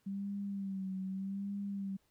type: tone with vibrato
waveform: sine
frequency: 194.8 Hz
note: G3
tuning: 11 cents flat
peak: -36 dBFS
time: 0.06-1.97 s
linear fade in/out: 10 ms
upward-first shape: sine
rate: 0.82 Hz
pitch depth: 53 cents each way
effects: pink hiss -75 dBFS RMS until 2.1 s